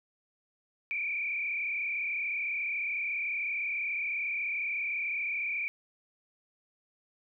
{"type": "tone with frequency modulation", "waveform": "sine", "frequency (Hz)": 2349, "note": "D7", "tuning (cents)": 0, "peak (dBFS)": -30, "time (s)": [0.91, 5.68], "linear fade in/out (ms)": 0, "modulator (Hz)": 33.9, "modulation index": 2.6, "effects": []}